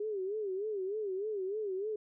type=tone with vibrato; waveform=sine; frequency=403 Hz; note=G4; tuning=48 cents sharp; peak=-33 dBFS; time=0-1.96 s; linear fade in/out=5 ms; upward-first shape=sine; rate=3.3 Hz; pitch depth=140 cents each way; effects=none